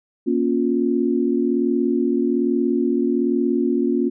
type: tone cluster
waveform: sine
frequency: 237 / 278.2 / 354.6 Hz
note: A#3 / C#4 / F4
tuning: +29 / +6 / +26 cents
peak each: -21 dBFS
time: 0.26-4.1 s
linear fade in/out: 20 ms
effects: none